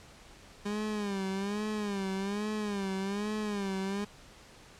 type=tone with vibrato; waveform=30% pulse; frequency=202.3 Hz; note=G#3; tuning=45 cents flat; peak=-29 dBFS; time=0.65-4.05 s; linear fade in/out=10 ms; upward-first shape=sine; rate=1.2 Hz; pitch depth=99 cents each way; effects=pink hiss -54 dBFS RMS until 4.79 s + low-pass 8000 Hz 12 dB/octave